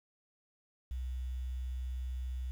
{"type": "tone with quantisation", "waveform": "sine", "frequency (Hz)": 63.2, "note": "B1", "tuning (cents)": 41, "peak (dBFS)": -35, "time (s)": [0.91, 2.51], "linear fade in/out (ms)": 0, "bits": 10, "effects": []}